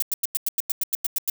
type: noise bursts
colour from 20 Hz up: violet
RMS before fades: -23 dBFS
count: 12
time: 0-1.299 s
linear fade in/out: 2 ms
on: 23 ms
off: 93 ms
effects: none